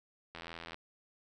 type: click train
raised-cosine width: 0.3 ms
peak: -28 dBFS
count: 34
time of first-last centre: 0.35-0.744 s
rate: 83.7 Hz
effects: none